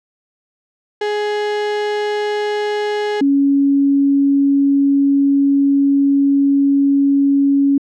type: tone pair in turn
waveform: 35% pulse / sine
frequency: 417.7 / 278.8 Hz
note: G#4 / C#4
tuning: +10 / +10 cents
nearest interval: perfect fifth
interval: 700 cents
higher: first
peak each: -15 / -10 dBFS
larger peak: second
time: 1.01-3.21 / 3.21-7.78 s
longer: second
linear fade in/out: 5 ms
effects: low-pass 4000 Hz 12 dB/octave